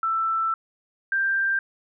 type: tone pair in turn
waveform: sine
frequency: 1329 / 1580.5 Hz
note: E6 / G6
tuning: +14 / +14 cents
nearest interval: minor third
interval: 300 cents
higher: second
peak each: -21 / -20 dBFS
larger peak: second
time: 0.03-0.54 / 1.12-1.59 s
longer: first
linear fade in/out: 2 ms
effects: none